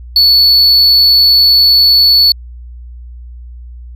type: tone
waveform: triangle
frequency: 4435 Hz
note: C#8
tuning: in tune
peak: -3 dBFS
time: 0.16-2.32 s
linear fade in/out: 2 ms
effects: added 60 Hz sine -27 dBFS peak until 3.95 s